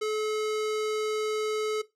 square tone with low-pass filter, 430 Hz, A4, 40 cents flat, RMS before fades -29 dBFS, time 0.01-1.82 s, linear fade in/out 10 ms, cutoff 7700 Hz, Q 0.78, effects noise-tail reverb RT60 0.2 s tail -17 dB re dry

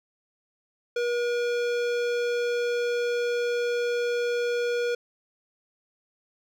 sine tone with hard clipping, 480 Hz, B4, 49 cents flat, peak -26 dBFS, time 0.96-4.95 s, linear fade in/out 5 ms, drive 17 dB, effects none

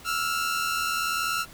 sawtooth tone pair together, 1325 / 1405.5 Hz, E6 / F6, +9 / +11 cents, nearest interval minor second, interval 102 cents, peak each -24 / -25 dBFS, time 0.04-1.46 s, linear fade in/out 50 ms, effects pink hiss -48 dBFS RMS until 1.53 s

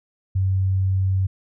sine tone, 95.1 Hz, F#2, 48 cents sharp, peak -17 dBFS, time 0.35-1.27 s, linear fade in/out 10 ms, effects none

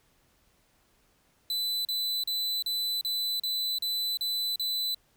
45% pulse tone bursts, 4000 Hz, B7, 21 cents sharp, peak -28 dBFS, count 9, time 1.5-4.946 s, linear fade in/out 2 ms, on 350 ms, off 37 ms, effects pink hiss -67 dBFS RMS until 5.16 s

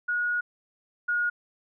sine tone pair in turn, 1449 / 1439 Hz, F#6 / F#6, -37 / -49 cents, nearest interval unison, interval 12 cents, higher first, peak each -24 / -23 dBFS, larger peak second, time 0.08-0.41 / 1.08-1.3 s, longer first, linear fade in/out 10 ms, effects none

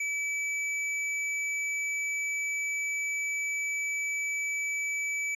sine tone with hard clipping, 2300 Hz, D7, 37 cents flat, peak -30 dBFS, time 0-5.35 s, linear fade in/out 5 ms, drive 18 dB, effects resampled to 24000 Hz

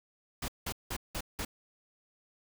pink noise bursts, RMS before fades -36 dBFS, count 5, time 0.42-1.45 s, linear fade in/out 5 ms, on 62 ms, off 180 ms, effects none

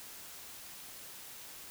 silence, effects white hiss -49 dBFS RMS until 1.7 s

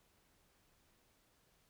silence, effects pink hiss -73 dBFS RMS until 1.69 s

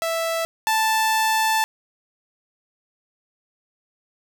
sawtooth tone pair in turn, 659.3 / 880.1 Hz, E5 / A5, 0 / 0 cents, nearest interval perfect fourth, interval 500 cents, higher second, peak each -18 / -14 dBFS, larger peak second, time 0.02-0.45 / 0.67-1.64 s, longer second, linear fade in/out 0 ms, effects none

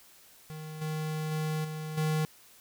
square tone with level steps, 155.56 Hz, D#3, in tune, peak -40 / -32 / -30 / -36 / -27 dBFS, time 0.5-2.25 s, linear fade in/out 0 ms, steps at 0.81 / 1.31 / 1.64 / 1.97 s, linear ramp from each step 10 ms, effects white hiss -57 dBFS RMS until 2.6 s

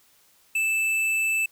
sine tone with tanh clipping, 2637 Hz, E7, in tune, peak -23 dBFS, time 0.55-1.46 s, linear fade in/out 5 ms, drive 12 dB, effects white hiss -60 dBFS RMS until 1.51 s

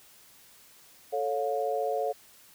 sine chord, A augmented, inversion none, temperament equal with one note detuned, 440 / 554.4 / 710.3 Hz, A4 / C#5 / E#5, 0 / 0 / +29 cents, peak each -31 dBFS, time 1.12-2.13 s, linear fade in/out 20 ms, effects white hiss -56 dBFS RMS until 2.54 s

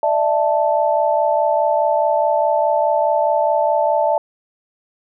sine chord, D suspended second, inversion none, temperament equal with one note detuned, 594.5 / 659.3 / 880 Hz, D5 / E5 / A5, +21 / 0 / 0 cents, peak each -18 dBFS, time 0.03-4.18 s, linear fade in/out 2 ms, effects none

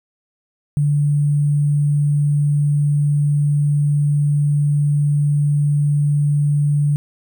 sine tone with sample-and-hold, 145.9 Hz, D3, 11 cents flat, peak -13 dBFS, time 0.77-6.96 s, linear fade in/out 0 ms, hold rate 8820 Hz, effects none

